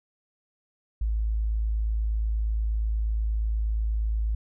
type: tone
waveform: sine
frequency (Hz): 54.2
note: A1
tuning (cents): -25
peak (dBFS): -23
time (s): 1.01-4.35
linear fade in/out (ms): 5
effects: none